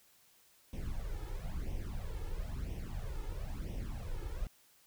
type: noise with flanger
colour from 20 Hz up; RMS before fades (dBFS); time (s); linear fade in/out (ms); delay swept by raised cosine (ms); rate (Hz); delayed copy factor
brown; -39; 0.73-4.47; 2; 0.34 to 2.34; 1; +0.9
effects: white hiss -66 dBFS RMS until 4.86 s